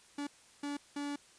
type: tone bursts at uneven times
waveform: 45% pulse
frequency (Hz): 287.5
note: D4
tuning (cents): -37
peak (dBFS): -36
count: 3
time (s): 0.18-0.27 / 0.63-0.77 / 0.96-1.16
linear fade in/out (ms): 5
effects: white hiss -61 dBFS RMS until 1.38 s + resampled to 22050 Hz